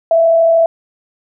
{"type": "tone with frequency modulation", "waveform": "sine", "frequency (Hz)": 662, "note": "E5", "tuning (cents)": 7, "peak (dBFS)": -7, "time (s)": [0.11, 0.66], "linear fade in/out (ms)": 2, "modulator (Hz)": 33.1, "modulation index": 0.3, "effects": []}